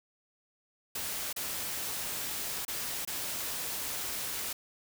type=noise with dropouts; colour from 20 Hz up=white; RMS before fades=-36 dBFS; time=0.95-4.53 s; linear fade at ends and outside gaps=5 ms; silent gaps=1.329-1.362 / 2.651-2.68 / 3.051-3.074 s; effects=none